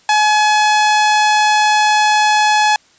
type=tone; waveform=sawtooth; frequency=848 Hz; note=G#5; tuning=36 cents sharp; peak=-6 dBFS; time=0.09-2.76 s; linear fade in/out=2 ms; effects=white hiss -51 dBFS RMS until 2.98 s + resampled to 16000 Hz